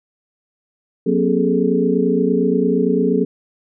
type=tone cluster; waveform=sine; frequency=183.1 / 237.9 / 269.9 / 408.4 / 437.1 Hz; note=F#3 / A#3 / C#4 / G#4 / A4; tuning=-18 / +35 / -46 / -29 / -11 cents; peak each=-20 dBFS; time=1.06-3.25 s; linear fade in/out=10 ms; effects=none